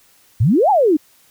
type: exponential two-way sweep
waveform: sine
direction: up then down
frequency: 94.2 to 880 to 281.5 Hz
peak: -10 dBFS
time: 0.4-0.97 s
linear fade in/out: 10 ms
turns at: 0.7 s
effects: white hiss -53 dBFS RMS until 1.3 s